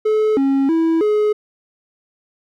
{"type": "tone with pitch steps", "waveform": "triangle", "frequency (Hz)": [431.1, 272.8, 326.9, 422.3], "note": ["A4", "C#4", "E4", "G#4"], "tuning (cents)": [-35, -28, -14, 29], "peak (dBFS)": -11, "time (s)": [0.05, 1.33], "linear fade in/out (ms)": 10, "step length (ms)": 320, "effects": []}